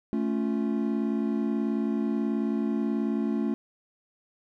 triangle chord, A augmented, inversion none, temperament equal with one note detuned, 220 / 278.5 / 349.2 Hz, A3 / C#4 / E#4, 0 / +8 / 0 cents, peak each -25 / -28 / -31 dBFS, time 0.13-3.54 s, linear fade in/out 0 ms, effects none

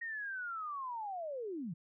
sine linear sweep, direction down, 1879 to 146.83 Hz, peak -38 dBFS, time 0.01-1.74 s, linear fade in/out 10 ms, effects none

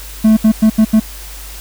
triangle tone bursts at uneven times, 218.5 Hz, A3, 12 cents flat, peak -3 dBFS, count 5, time 0.24-0.37 / 0.44-0.52 / 0.62-0.7 / 0.78-0.85 / 0.93-1 s, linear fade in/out 10 ms, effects added 50 Hz sine -30 dBFS peak until 1.6 s + white hiss -33 dBFS RMS until 1.6 s

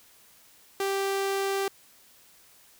sawtooth tone, 392 Hz, G4, in tune, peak -22 dBFS, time 0.8-1.68 s, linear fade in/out 2 ms, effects white hiss -57 dBFS RMS until 2.79 s

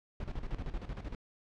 brown noise with tremolo, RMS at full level -37 dBFS, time 0.2-1.15 s, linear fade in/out 2 ms, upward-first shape square, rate 13 Hz, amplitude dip 70%, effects low-pass 4000 Hz 12 dB/octave

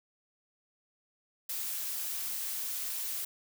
blue noise, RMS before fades -36 dBFS, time 1.49-3.25 s, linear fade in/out 5 ms, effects none

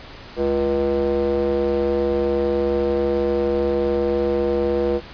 square tone with band-pass filter, 69.3 Hz, C#2, in tune, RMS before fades -20 dBFS, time 0.36-5.01 s, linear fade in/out 50 ms, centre 440 Hz, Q 5, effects pink hiss -39 dBFS RMS until 5.13 s + resampled to 11025 Hz

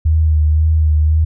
sine tone with vibrato, 77.78 Hz, D#2, in tune, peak -9 dBFS, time 0.05-1.25 s, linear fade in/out 10 ms, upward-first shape sine, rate 1.9 Hz, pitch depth 33 cents each way, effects none

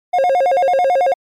triangle tone with vibrato, 622.3 Hz, D#5, in tune, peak -9 dBFS, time 0.13-1.14 s, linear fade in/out 10 ms, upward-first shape square, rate 9.1 Hz, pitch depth 250 cents each way, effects MP3 96 kbps

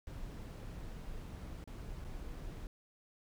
brown noise with dropouts, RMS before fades -45 dBFS, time 0.07-2.67 s, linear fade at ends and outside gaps 1 ms, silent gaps 1.641-1.675 / 2.043-2.047 s, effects none

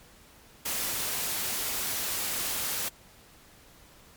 white noise, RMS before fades -31 dBFS, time 0.65-2.89 s, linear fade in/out 10 ms, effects pink hiss -55 dBFS RMS until 4.16 s + MP3 96 kbps

